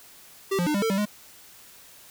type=tone with pitch steps; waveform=square; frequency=389.5 / 175.5 / 301.4 / 199.9 / 449.9 / 194.4 / 208.1 Hz; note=G4 / F3 / D4 / G3 / A4 / G3 / G#3; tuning=-11 / +9 / +45 / +34 / +39 / -14 / +4 cents; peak=-23 dBFS; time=0.51-1.056 s; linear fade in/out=10 ms; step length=78 ms; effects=white hiss -50 dBFS RMS until 2.1 s